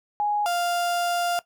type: tone pair in turn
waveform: sine / 35% pulse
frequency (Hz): 830.6 / 698.4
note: G#5 / F5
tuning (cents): 0 / 0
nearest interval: minor third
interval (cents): 300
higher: first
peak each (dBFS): -21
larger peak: neither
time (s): 0.2-0.46 / 0.46-1.39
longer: second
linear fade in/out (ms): 0
effects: noise-tail reverb RT60 0.1 s tail -17 dB re dry